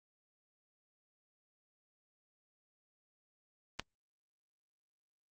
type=click; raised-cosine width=0.2 ms; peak=-18 dBFS; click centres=3.796 s; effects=Opus 24 kbps